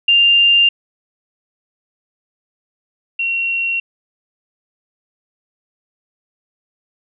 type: tone pair in turn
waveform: sine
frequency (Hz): 2794 / 2737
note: F7 / F7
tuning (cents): 0 / -36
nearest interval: unison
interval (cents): 36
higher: first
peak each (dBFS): -8 / -16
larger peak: first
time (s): 0.08-0.69 / 3.19-3.8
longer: neither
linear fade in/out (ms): 5
effects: none